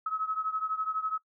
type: beating tone pair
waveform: sine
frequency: 1281 / 1293 Hz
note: E6 / E6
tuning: -50 / -34 cents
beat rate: 12 Hz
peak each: -31 / -34 dBFS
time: 0.06-1.18 s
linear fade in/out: 5 ms
effects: noise-tail reverb RT60 0.1 s tail -19 dB re dry